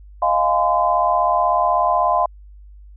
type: chord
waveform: sine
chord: F minor seventh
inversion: third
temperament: equal with one note detuned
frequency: 622.3 / 698.5 / 830.6 / 1025.6 Hz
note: Eb5 / F5 / Ab5 / C6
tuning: 0 / 0 / 0 / -35 cents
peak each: -22 / -18 / -24 / -18 dBFS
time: 0.22-2.26 s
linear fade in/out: 5 ms
effects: added 50 Hz sine -39 dBFS peak until 2.96 s